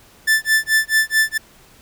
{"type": "tone with tremolo", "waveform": "45% pulse", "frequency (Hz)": 1760, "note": "A6", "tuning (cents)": 0, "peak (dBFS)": -11, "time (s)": [0.27, 1.38], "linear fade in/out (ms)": 10, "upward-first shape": "sine", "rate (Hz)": 4.6, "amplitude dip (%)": 100, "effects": ["pink hiss -49 dBFS RMS until 1.81 s"]}